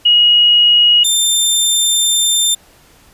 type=tone pair in turn; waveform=sine / 20% pulse; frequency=2893 / 3590 Hz; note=F#7 / A7; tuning=-40 / +34 cents; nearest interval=major third; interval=374 cents; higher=second; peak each=-6 / -5 dBFS; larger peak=second; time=0.05-1.04 / 1.04-2.55 s; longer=second; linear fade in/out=10 ms; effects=pink hiss -47 dBFS RMS until 3.13 s + resampled to 32000 Hz